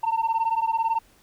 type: beating tone pair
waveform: sine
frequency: 897 / 915 Hz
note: A5 / A#5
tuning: +33 / -32 cents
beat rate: 18 Hz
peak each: -22 dBFS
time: 0.03-0.99 s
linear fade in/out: 10 ms
effects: tanh soft clip ceiling -18 dBFS + pink hiss -58 dBFS RMS until 1.22 s